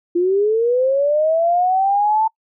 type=linear sweep; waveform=sine; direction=up; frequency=341 to 891 Hz; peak=-13 dBFS; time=0.15-2.28 s; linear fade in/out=10 ms; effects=noise-tail reverb RT60 0.1 s tail -24 dB re dry